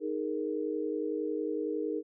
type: chord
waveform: sine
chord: D# suspended fourth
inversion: none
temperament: equal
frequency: 311.1 / 415.3 / 466.2 Hz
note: D#4 / G#4 / A#4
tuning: 0 / 0 / 0 cents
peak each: -34 / -35 / -35 dBFS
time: 0-2.03 s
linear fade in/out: 50 ms
effects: none